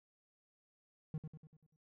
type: tone with echo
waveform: triangle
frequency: 155.56 Hz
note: D#3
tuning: in tune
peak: -35 dBFS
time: 1.14-1.18 s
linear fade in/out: 2 ms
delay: 97 ms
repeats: 6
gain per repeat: -6 dB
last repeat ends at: 1.762 s
effects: none